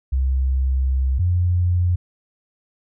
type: tone pair in turn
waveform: sine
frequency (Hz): 65.7 / 88.72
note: C2 / F2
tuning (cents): +8 / +28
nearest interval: perfect fourth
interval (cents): 520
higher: second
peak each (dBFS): -16 / -15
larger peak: second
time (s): 0.12-1.19 / 1.19-1.96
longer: first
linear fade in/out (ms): 10
effects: none